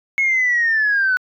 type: linear sweep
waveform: sine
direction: down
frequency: 2189 to 1477 Hz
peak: -13 dBFS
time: 0.18-1.17 s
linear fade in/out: 0 ms
effects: tanh soft clip ceiling -10 dBFS